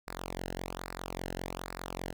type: tone with flanger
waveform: sawtooth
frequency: 44.98 Hz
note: F#1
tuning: 48 cents flat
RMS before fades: -40 dBFS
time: 0.07-2.13 s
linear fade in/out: 10 ms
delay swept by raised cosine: 0.31 to 0.87 ms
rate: 1.2 Hz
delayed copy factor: -0.85
effects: none